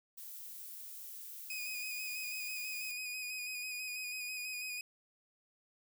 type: noise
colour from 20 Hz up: violet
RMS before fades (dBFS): -48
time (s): 0.17-2.92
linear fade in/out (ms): 10
type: tone with vibrato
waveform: sawtooth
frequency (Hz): 2489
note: D#7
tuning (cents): 0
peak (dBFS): -36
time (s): 1.5-4.81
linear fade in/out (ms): 2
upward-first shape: square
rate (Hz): 6.1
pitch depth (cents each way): 23
effects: none